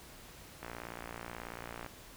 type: click train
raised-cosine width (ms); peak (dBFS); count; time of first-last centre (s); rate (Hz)
0.5; -27; 73; 0.63-1.863; 58.4
effects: pink hiss -53 dBFS RMS until 2.16 s